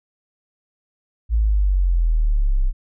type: exponential sweep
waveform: sine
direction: down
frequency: 56.7 to 31.15 Hz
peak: -14 dBFS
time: 1.29-2.73 s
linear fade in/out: 50 ms
effects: none